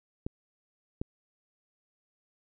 clicks, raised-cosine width 3 ms, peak -20 / -19 dBFS, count 2, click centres 0.265 / 1.015 s, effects none

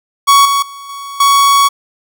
45% pulse tone with level steps, 1119 Hz, C#6, 16 cents sharp, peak -4 / -10 / -28 / -24 / -6 dBFS, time 0.27-1.69 s, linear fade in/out 20 ms, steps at 0.45 / 0.62 / 0.89 / 1.2 s, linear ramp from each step 5 ms, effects none

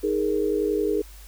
sine chord, D# suspended fourth, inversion none, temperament equal with one note detuned, 313.8 / 415.3 / 466.2 Hz, D#4 / G#4 / A#4, +15 / 0 / 0 cents, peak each -27 / -23 / -27 dBFS, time 0.03-1.02 s, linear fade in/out 10 ms, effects added 50 Hz sine -42 dBFS peak until 1.27 s + white hiss -50 dBFS RMS until 1.27 s

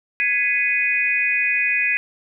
sine tone cluster, 1673 / 2005 / 2193 / 2487 Hz, G#6 / B6 / C#7 / D#7, +12 / +26 / -19 / -1 cents, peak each -25 / -23 / -28 / -19 dBFS, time 0.2-1.97 s, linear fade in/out 0 ms, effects none

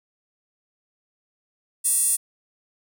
square tone with high-pass filter, 383.9 Hz, G4, 36 cents flat, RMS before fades -21 dBFS, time 1.84-2.17 s, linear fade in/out 20 ms, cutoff 9400 Hz, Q 6.2, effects none

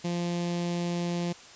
sawtooth tone with notch filter, 173.5 Hz, F3, 11 cents flat, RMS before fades -30 dBFS, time 0.04-1.33 s, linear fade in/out 10 ms, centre 1400 Hz, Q 1.1, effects white hiss -49 dBFS RMS until 1.55 s + resampled to 16000 Hz

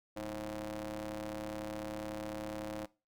sawtooth ring-modulated tone, 110 Hz, A2, in tune, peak -32 dBFS, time 0.16-2.86 s, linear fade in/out 10 ms, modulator 423 Hz, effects noise-tail reverb RT60 0.3 s tail -21 dB re dry

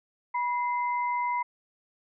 sine tone pair together, 977 / 2070 Hz, B5 / C7, -19 / -19 cents, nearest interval octave + minor second, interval 1300 cents, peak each -26 / -35 dBFS, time 0.34-1.43 s, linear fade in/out 10 ms, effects none

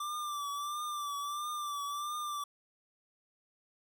square tone with vibrato, 1174.7 Hz, D6, in tune, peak -36 dBFS, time 0-2.44 s, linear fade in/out 5 ms, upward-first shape triangle, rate 1.5 Hz, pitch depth 59 cents each way, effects none

